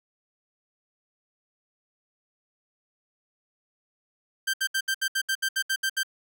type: tone bursts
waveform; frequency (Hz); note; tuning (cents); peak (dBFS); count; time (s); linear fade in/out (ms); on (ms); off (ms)
sawtooth; 1568; G6; 0; -20; 12; 4.47-6.033; 10; 67; 69
effects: none

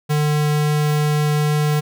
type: tone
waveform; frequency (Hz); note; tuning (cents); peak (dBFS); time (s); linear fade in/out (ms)
square; 149.8; D3; +35; -16; 0.09-1.81; 20
effects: none

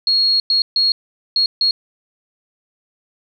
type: tone bursts at uneven times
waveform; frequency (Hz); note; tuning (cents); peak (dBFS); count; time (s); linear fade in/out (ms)
sine; 4300; C8; +47; -12; 5; 0.07-0.4 / 0.5-0.62 / 0.76-0.92 / 1.36-1.46 / 1.61-1.71; 2
effects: none

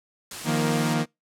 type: noise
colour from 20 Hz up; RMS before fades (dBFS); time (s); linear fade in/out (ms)
white; -35; 0.31-0.94; 2
type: chord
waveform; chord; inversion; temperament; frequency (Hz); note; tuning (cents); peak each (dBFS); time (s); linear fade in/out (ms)
sawtooth; Eb suspended second; none; equal with one note detuned; 155.56 / 174.61 / 234.4; Eb3 / F3 / Bb3; 0 / 0 / +10; -21 / -26 / -21; 0.44-1.06; 50
effects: noise-tail reverb RT60 0.2 s tail -26 dB re dry + low-pass 10000 Hz 12 dB/octave

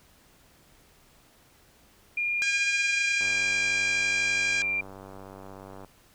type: tone with pitch glide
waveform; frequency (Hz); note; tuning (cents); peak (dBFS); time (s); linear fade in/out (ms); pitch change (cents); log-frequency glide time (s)
sine; 2412 to 2375; D7 to D7; +46 to +19; -25; 2.17-4.81; 5; -27; 2.7-3.58
type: harmonic tone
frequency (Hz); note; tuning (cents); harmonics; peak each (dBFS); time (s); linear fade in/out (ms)
809; G#5; -46; 2 / 3 / 4 / 5 / 6 / 7 / 8 / 9 / 10; -31 / -34 / -38 / -40 / -38 / -40 / -40 / -42 / -44; 2.42-4.62; 0
type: click train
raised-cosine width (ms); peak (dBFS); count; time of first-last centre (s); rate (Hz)
1; -30; 256; 3.21-5.847; 96.7
effects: pink hiss -59 dBFS RMS until 6.14 s

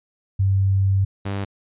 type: tone pair in turn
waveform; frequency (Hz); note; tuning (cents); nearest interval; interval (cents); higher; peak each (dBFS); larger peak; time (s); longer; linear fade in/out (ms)
sine / sawtooth; 97 / 99.27; G2 / G2; -18 / +22; unison; 40; second; -15 / -20; first; 0.39-1.05 / 1.25-1.45; first; 10
effects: resampled to 8000 Hz

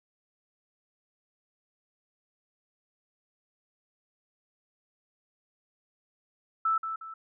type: tone with echo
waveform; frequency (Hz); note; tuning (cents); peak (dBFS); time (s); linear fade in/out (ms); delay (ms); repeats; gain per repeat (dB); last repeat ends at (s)
sine; 1318.5; E6; 0; -23; 6.65-6.78; 5; 180; 2; -8; 7.14
effects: none

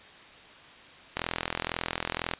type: click train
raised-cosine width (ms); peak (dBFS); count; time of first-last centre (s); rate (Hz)
0.3; -12; 50; 1.17-2.337; 42
effects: white hiss -50 dBFS RMS until 2.39 s + resampled to 8000 Hz

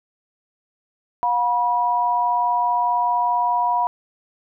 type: tone pair together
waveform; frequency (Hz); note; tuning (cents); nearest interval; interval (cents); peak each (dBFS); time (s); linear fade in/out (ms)
sine; 715.8 / 971; F5 / B5; +42 / -30; perfect fourth; 528; -22 / -18; 1.23-3.87; 0
effects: none

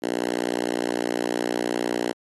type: tone with high-pass filter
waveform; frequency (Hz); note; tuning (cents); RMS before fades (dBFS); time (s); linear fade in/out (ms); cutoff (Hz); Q
5% pulse; 59.8; A#1; +45; -26; 0.02-2.13; 20; 300; 2
effects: AAC 32 kbps

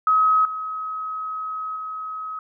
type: tone with level steps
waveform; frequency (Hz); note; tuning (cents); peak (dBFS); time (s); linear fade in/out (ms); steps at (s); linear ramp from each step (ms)
sine; 1274; D#6; +41; -14 / -26 / -28; 0.07-2.39; 2; 0.45 / 1.76; 2
effects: none

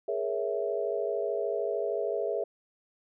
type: chord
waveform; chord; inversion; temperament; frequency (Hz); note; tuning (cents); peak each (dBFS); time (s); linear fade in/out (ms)
sine; A# half-diminished seventh; third; equal with one note detuned; 415.3 / 468.6 / 554.4 / 659.3; G#4 / A#4 / C#5 / E5; 0 / +9 / 0 / 0; -32 / -34 / -35 / -33; 0.08-2.44; 5
effects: none

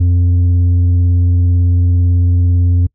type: tone with tanh clipping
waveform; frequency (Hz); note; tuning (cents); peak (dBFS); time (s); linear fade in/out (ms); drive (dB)
triangle; 88.2; F2; +18; -9; 0-2.87; 10; 9
effects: noise-tail reverb RT60 0.1 s tail -25 dB re dry

